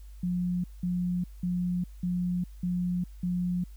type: tone bursts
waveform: sine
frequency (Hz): 178.3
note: F3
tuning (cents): +36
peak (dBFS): -26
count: 6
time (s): 0.23-3.64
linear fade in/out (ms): 5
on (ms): 410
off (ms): 190
effects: added 50 Hz sine -43 dBFS peak until 3.76 s + white hiss -64 dBFS RMS until 3.76 s